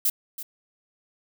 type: noise with echo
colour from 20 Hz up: violet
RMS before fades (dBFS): -22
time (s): 0.05-0.1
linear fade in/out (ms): 5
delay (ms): 330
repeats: 1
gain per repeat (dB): -13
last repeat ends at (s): 0.43
effects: none